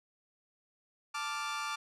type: chord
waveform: sawtooth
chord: D minor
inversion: second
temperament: equal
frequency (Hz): 880 / 1174.7 / 1396.9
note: A5 / D6 / F6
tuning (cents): 0 / 0 / 0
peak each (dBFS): -38 / -33 / -37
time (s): 1.14-1.76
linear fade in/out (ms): 10
effects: low-pass 8000 Hz 12 dB/octave